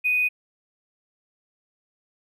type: tone with hard clipping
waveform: triangle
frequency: 2489 Hz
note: D#7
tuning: in tune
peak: -19 dBFS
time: 0.04-0.29 s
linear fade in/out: 20 ms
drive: 3 dB
effects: none